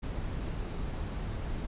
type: noise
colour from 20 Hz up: brown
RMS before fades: -35 dBFS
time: 0.02-1.67 s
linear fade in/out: 20 ms
effects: resampled to 8000 Hz